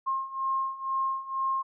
sine beating tone pair, 1067 / 1069.1 Hz, C6 / C6, +34 / +37 cents, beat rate 2.1 Hz, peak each -32 / -29 dBFS, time 0.06-1.63 s, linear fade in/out 20 ms, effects none

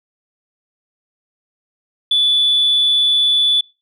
sine tone, 3464 Hz, A7, 28 cents flat, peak -10 dBFS, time 2.11-3.61 s, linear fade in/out 5 ms, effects noise-tail reverb RT60 0.3 s tail -25 dB re dry + tanh soft clip ceiling -7 dBFS

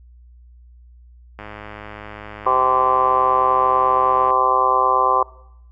click train, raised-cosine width 0.5 ms, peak -19 dBFS, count 307, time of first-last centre 1.39-4.304 s, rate 105 Hz
harmonic tone, 129.1 Hz, C3, 23 cents flat, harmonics 3 / 4 / 5 / 6 / 7 / 8 / 9, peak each -26 / -24 / -28 / -22 / -28 / -17 / -19 dBFS, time 2.46-5.23 s, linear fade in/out 5 ms
effects noise-tail reverb RT60 0.8 s tail -20 dB re dry + added 60 Hz sine -43 dBFS peak until 5.71 s

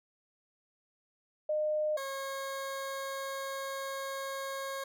sine / 20% pulse tone pair in turn, 610 / 543.4 Hz, D#5 / C#5, -34 / -35 cents, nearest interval major second, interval 201 cents, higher first, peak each -28 / -31 dBFS, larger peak first, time 1.49-1.97 / 1.97-4.84 s, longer second, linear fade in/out 5 ms, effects none

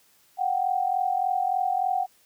sine tone pair together, 730 / 773.4 Hz, F#5 / G5, -24 / -24 cents, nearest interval minor second, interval 100 cents, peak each -25 dBFS, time 0.37-2.07 s, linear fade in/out 50 ms, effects white hiss -61 dBFS RMS until 2.25 s + high-pass 60 Hz 12 dB/octave

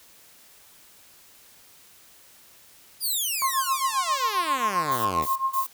5% pulse exponential sweep, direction down, 5000 to 69.6 Hz, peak -17 dBFS, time 3-5.27 s, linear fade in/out 50 ms
sine tone with tremolo, 1067 Hz, C6, 34 cents sharp, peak -19 dBFS, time 3.42-5.66 s, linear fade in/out 0 ms, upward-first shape triangle, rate 7.5 Hz, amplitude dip 95%
violet noise bursts, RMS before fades -33 dBFS, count 3, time 4.91-5.67 s, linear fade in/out 10 ms, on 140 ms, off 170 ms
effects white hiss -53 dBFS RMS until 5.73 s

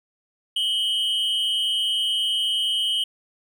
triangle tone pair together, 2956 / 3165 Hz, F#7 / G7, -2 / +16 cents, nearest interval minor second, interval 118 cents, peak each -22 dBFS, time 0.56-3.04 s, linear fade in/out 5 ms, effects none

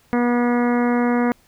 harmonic tone with a mistuned harmonic, 241.8 Hz, B3, 36 cents flat, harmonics 1 / 2 / 3 / 4 / 5 / 6 / 7 / 8 / 9, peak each -17 / -23 / -27 / -29 / -31 / -33 / -34 / -35 / -36 dBFS, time 0.13-1.32 s, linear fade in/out 0 ms, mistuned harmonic 9, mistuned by -20 cents, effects pink hiss -57 dBFS RMS until 1.47 s

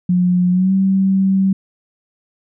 sine tone with pitch glide, 179.4 to 192.28 Hz, F3 to G3, +47 to -33 cents, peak -11 dBFS, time 0.09-1.53 s, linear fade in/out 5 ms, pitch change +120 cents, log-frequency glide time 0.51-0.73 s, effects none

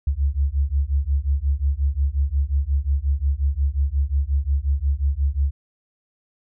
sine beating tone pair, 67.3 / 72.9 Hz, C2 / D2, +49 / -12 cents, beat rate 5.6 Hz, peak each -21 dBFS, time 0.07-5.51 s, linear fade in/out 5 ms, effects none

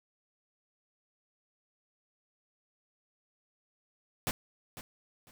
pink noise with echo, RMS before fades -32 dBFS, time 4.27-4.31 s, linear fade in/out 0 ms, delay 500 ms, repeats 2, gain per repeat -13 dB, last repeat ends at 5.31 s, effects none

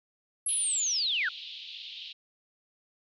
sine linear sweep, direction down, 11175 to 1363 Hz, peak -26 dBFS, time 0.46-1.29 s, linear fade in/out 5 ms
white band-pass noise, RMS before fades -43 dBFS, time 0.48-2.13 s, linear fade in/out 10 ms, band 2800 to 4000 Hz, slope 48 dB/octave
effects none

